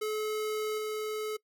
square tone with level steps, 429.6 Hz, A4, 41 cents flat, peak -31 / -33 dBFS, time 0.01-1.37 s, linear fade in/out 10 ms, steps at 0.78 s, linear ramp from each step 2 ms, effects noise-tail reverb RT60 0.1 s tail -22 dB re dry

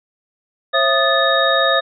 sine tone cluster, 539 / 665 / 1240 / 1743 / 3738 Hz, C#5 / E5 / D#6 / A6 / A#7, -49 / +15 / -6 / -17 / +4 cents, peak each -19 dBFS, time 0.73-1.81 s, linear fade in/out 20 ms, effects none

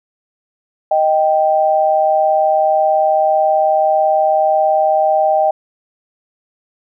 sine tone pair together, 624 / 782.3 Hz, D#5 / G5, +5 / -4 cents, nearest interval major third, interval 391 cents, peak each -13 dBFS, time 0.91-5.51 s, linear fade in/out 5 ms, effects none

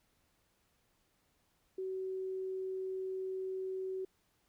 sine tone, 377.6 Hz, F#4, 35 cents sharp, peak -36 dBFS, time 1.78-4.05 s, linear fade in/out 5 ms, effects pink hiss -75 dBFS RMS until 4.48 s

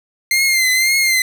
sawtooth tone with vibrato, 2093 Hz, C7, in tune, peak -9 dBFS, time 0.31-1.22 s, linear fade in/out 2 ms, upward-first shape triangle, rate 1.9 Hz, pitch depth 66 cents each way, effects none

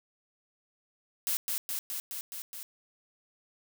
blue noise with echo, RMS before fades -30 dBFS, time 1.27-1.37 s, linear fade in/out 0 ms, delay 210 ms, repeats 6, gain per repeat -2 dB, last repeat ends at 2.63 s, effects none

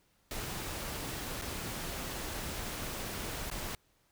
pink noise with dropouts, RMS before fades -39 dBFS, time 0.31-3.75 s, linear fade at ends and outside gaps 1 ms, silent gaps 1.415-1.42 / 3.501-3.514 s, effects pink hiss -71 dBFS RMS until 4.11 s

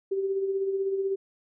sine tone with tremolo, 389 Hz, G4, 13 cents flat, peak -23 dBFS, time 0.11-1.16 s, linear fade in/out 10 ms, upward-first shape sine, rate 16 Hz, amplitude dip 45%, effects none

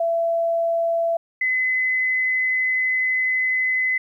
sine tone pair in turn, 670 / 2028 Hz, E5 / B6, +28 / +45 cents, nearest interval octave + perfect fifth, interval 1917 cents, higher second, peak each -18 dBFS, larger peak neither, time 0-1.17 / 1.41-3.98 s, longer second, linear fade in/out 5 ms, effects 10-bit

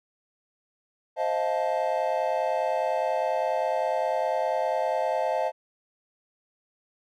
triangle chord, F dominant seventh, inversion second, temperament just, 523.8 / 628.6 / 698.5 / 873.1 Hz, C5 / Eb5 / F5 / A5, +2 / +18 / 0 / -14 cents, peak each -28 / -26 / -28 / -28 dBFS, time 1.16-5.52 s, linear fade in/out 50 ms, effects none

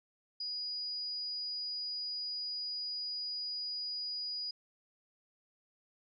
sine tone, 4910 Hz, D#8, 24 cents flat, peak -36 dBFS, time 0.4-4.51 s, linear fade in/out 5 ms, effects none

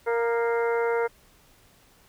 harmonic tone with a mistuned harmonic, 233.1 Hz, A#3, in tune, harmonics 2 / 3 / 4 / 5 / 6 / 7 / 8 / 9, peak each -23 / -36 / -31 / -43 / -33 / -42 / -43 / -38 dBFS, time 0.06-1.08 s, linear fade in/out 20 ms, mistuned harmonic 5, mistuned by +48 cents, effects pink hiss -58 dBFS RMS until 2.08 s

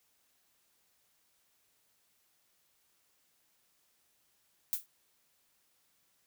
violet noise with exponential decay, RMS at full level -28 dBFS, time 4.73-4.86 s, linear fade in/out 0 ms, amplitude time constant 27 ms, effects white hiss -73 dBFS RMS until 6.26 s

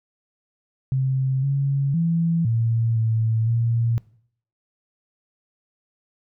sine tone with pitch steps, 132.2 / 138.6 / 167 / 114.6 / 112 / 116.2 Hz, C3 / C#3 / E3 / A#2 / A2 / A#2, +18 / 0 / +23 / -29 / +31 / -5 cents, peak -18 dBFS, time 0.92-3.98 s, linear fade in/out 0 ms, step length 510 ms, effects noise-tail reverb RT60 0.6 s tail -21 dB re dry

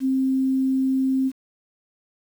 sine tone with quantisation, 264.1 Hz, C4, 16 cents sharp, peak -18 dBFS, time 0-1.32 s, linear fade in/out 50 ms, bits 8, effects none

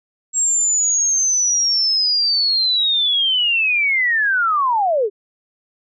sine linear sweep, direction down, 7600 to 381.6 Hz, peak -14 dBFS, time 0.33-5.1 s, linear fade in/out 50 ms, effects none

